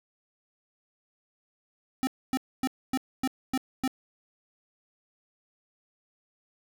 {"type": "tone bursts", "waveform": "square", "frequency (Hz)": 261.6, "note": "C4", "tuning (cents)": 0, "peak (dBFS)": -25, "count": 7, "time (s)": [2.03, 3.877], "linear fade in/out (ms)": 0, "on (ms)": 41, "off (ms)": 260, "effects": []}